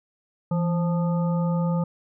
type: harmonic tone with a mistuned harmonic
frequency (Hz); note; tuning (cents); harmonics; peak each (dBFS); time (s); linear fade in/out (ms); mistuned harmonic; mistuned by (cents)
175.4; F3; +8; 1 / 3 / 5 / 7; -21 / -31 / -35 / -38; 0.51-1.84; 5; 1; -76
effects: none